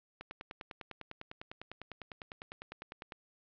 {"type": "click train", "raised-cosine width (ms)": 0.3, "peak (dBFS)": -27, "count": 30, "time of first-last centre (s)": [0.21, 3.122], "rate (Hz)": 9.96, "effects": ["low-pass 4000 Hz 12 dB/octave"]}